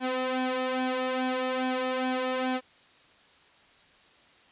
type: tone with flanger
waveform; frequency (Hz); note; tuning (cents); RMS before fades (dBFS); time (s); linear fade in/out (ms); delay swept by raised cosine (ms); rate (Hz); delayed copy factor
sawtooth; 256.6; C4; -34; -29; 0-2.61; 50; 1.2 to 2.3; 2.4; +0.7
effects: white hiss -58 dBFS RMS until 4.51 s + resampled to 8000 Hz